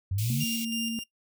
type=exponential sweep; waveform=sine; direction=up; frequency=91 to 155.56 Hz; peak=-26 dBFS; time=0.11-0.44 s; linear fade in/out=5 ms
type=high-pass noise; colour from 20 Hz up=white; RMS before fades=-37 dBFS; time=0.18-0.65 s; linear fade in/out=5 ms; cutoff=2200 Hz; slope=96 dB/octave
type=tone with vibrato; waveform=sine; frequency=228.4 Hz; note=A#3; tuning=35 cents flat; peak=-30 dBFS; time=0.3-0.99 s; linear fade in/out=0 ms; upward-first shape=triangle; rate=16 Hz; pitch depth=12 cents each way
type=tone with tremolo; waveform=sawtooth; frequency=2800 Hz; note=F7; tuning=4 cents sharp; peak=-27 dBFS; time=0.4-1.04 s; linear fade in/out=10 ms; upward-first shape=square; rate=3.1 Hz; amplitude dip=45%
effects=noise-tail reverb RT60 0.1 s tail -19 dB re dry